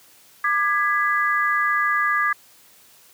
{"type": "chord", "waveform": "sine", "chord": "G# diminished", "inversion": "second", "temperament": "just", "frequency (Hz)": [1196.1, 1661.2, 1993.5], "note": ["D6", "G#6", "B6"], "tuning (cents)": [31, 0, 16], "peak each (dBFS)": [-21, -21, -26], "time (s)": [0.44, 2.33], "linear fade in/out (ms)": 5, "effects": ["white hiss -52 dBFS RMS until 3.13 s", "high-pass 80 Hz 12 dB/octave"]}